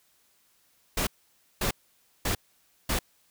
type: noise bursts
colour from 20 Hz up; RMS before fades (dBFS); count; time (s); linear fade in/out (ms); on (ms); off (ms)
pink; -27; 4; 0.97-2.99; 5; 100; 540
effects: white hiss -66 dBFS RMS until 3.3 s